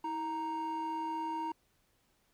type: tone pair together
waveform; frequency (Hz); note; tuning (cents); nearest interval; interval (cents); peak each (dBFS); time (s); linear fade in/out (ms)
triangle; 322.7 / 932; E4 / A#5; -37 / -1; octave + tritone; 1836; -37 / -32; 0.04-1.52; 5
effects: tanh soft clip ceiling -29 dBFS + pink hiss -73 dBFS RMS until 2.33 s